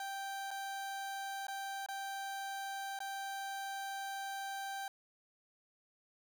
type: tone with dropouts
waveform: 30% pulse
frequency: 784 Hz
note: G5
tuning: in tune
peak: -37 dBFS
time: 0-4.88 s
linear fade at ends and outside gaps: 2 ms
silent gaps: 0.507-0.512 / 1.469-1.482 / 1.862-1.886 / 2.99-3.003 s
effects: none